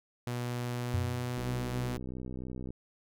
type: tone with pitch glide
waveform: sawtooth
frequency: 121.8 to 123.22 Hz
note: B2 to B2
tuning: -24 to -4 cents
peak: -29 dBFS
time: 0.27-1.97 s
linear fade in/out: 0 ms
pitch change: +20 cents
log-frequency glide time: 0.75-1.16 s
type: tone with exponential decay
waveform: sine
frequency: 92.5 Hz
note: F#2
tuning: in tune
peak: -26 dBFS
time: 0.94-1.59 s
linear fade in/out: 0 ms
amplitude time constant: 140 ms
type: click train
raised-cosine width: 3 ms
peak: -28 dBFS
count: 85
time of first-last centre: 1.38-2.705 s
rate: 63.4 Hz
effects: none